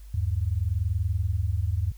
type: tone pair together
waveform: sine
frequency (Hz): 79.37 / 100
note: D#2 / G2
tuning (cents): +35 / +35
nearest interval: major third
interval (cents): 400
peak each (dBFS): -26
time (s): 0.14-1.92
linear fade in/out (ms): 5
effects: added 50 Hz sine -41 dBFS peak until 1.97 s + white hiss -60 dBFS RMS until 1.97 s